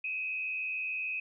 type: tone with frequency modulation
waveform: sine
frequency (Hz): 2540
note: D#7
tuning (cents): +35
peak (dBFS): -32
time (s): 0.04-1.2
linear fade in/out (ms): 5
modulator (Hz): 86.8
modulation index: 0.85
effects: none